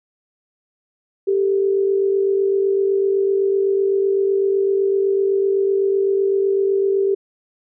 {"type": "tone pair together", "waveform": "sine", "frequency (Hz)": [391.4, 439.3], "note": ["G4", "A4"], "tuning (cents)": [-3, -3], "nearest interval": "major second", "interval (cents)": 200, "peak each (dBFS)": [-15, -24], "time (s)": [1.27, 7.15], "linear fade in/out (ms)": 10, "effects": []}